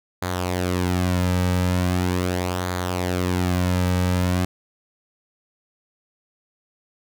sawtooth tone with flanger, 90.3 Hz, F#2, 42 cents flat, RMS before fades -22 dBFS, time 0.22-4.45 s, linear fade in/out 5 ms, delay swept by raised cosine 0.36 to 2.86 ms, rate 0.4 Hz, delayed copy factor -0.55, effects none

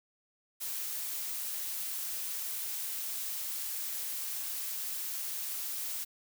blue noise, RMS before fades -37 dBFS, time 0.6-6.05 s, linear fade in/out 20 ms, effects none

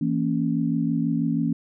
sine chord, A# diminished, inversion second, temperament equal with one note detuned, 164.81 / 230.9 / 277.2 Hz, E3 / A#3 / C#4, 0 / -16 / 0 cents, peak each -25 dBFS, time 0.01-1.53 s, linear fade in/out 5 ms, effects none

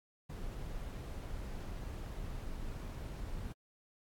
brown noise, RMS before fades -42 dBFS, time 0.29-3.53 s, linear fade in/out 10 ms, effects AAC 64 kbps

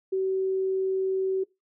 sine tone, 380.6 Hz, F#4, 49 cents sharp, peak -23 dBFS, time 0.12-1.44 s, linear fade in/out 10 ms, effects noise-tail reverb RT60 0.2 s tail -21 dB re dry

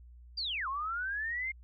sine linear two-way sweep, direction down then up, 4843 to 1039 to 2143 Hz, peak -32 dBFS, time 0.37-1.52 s, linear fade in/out 10 ms, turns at 0.68 s, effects added 60 Hz sine -50 dBFS peak until 1.63 s + MP3 32 kbps

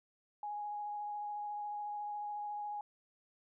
sine tone with vibrato, 830.6 Hz, G#5, in tune, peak -38 dBFS, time 0.43-2.81 s, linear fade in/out 2 ms, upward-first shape sine, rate 14 Hz, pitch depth 11 cents each way, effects none

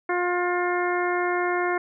harmonic tone, 355.1 Hz, F4, 29 cents sharp, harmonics 1 / 2 / 3 / 4 / 5 / 6, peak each -25 / -28 / -30 / -31 / -32 / -33 dBFS, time 0.09-1.78 s, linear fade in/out 5 ms, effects none

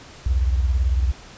sine beating tone pair, 62.5 / 80.5 Hz, B1 / E2, +21 / -41 cents, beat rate 18 Hz, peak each -17 / -25 dBFS, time 0.26-1.12 s, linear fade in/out 5 ms, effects pink hiss -43 dBFS RMS until 1.37 s + resampled to 16000 Hz

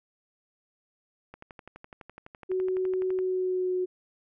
click train, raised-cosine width 0.5 ms, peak -29 dBFS, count 23, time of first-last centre 1.34-3.189 s, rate 11.9 Hz
sine tone with pitch glide, 372.4 to 366.2 Hz, F#4 to F#4, +11 to -18 cents, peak -25 dBFS, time 2.49-3.86 s, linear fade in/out 20 ms, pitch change -29 cents, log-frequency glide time 3.18-3.75 s
effects none

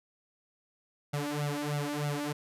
sawtooth tone with flanger, 146.4 Hz, D3, 5 cents flat, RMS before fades -33 dBFS, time 1.13-2.33 s, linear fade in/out 10 ms, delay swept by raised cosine 1.4 to 3.4 ms, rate 3.2 Hz, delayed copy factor +0.95, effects resampled to 32000 Hz

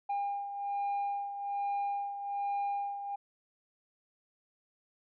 sine beating tone pair, 805 / 806.2 Hz, G5 / G5, +46 / +48 cents, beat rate 1.2 Hz, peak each -31 / -37 dBFS, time 0.09-3.16 s, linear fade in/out 10 ms, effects tanh soft clip ceiling -29 dBFS

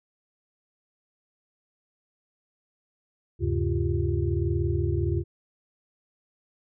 sine tone cluster, 78.2 / 99.5 / 135.3 / 345.6 / 391.1 Hz, D#2 / G2 / C#3 / F4 / G4, +9 / +26 / -42 / -18 / -4 cents, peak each -27 / -28 / -30 / -30 / -35 dBFS, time 3.39-5.24 s, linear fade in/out 50 ms, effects none

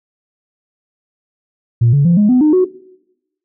sine tone with pitch steps, 117.5 / 142.17 / 172.03 / 208.2 / 251.9 / 304.8 / 368.8 Hz, A#2 / C#3 / F3 / G#3 / B3 / D#4 / F#4, +14 / +44 / -26 / +5 / +34 / -36 / -6 cents, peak -6 dBFS, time 1.81-2.65 s, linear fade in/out 10 ms, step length 120 ms, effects noise-tail reverb RT60 0.9 s tail -20 dB re dry + tanh soft clip ceiling -4 dBFS

